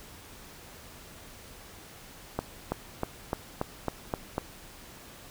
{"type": "accelerating click train", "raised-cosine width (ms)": 1, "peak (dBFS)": -14, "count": 8, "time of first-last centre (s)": [2.39, 4.381], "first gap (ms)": 330, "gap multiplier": 0.95, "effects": ["pink hiss -49 dBFS RMS until 5.3 s"]}